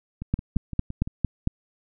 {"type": "two click trains", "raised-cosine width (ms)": 5, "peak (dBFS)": [-20, -9], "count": [6, 6], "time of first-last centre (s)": [[0.22, 1.075], [0.34, 1.474]], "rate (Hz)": [5.85, 4.41], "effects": []}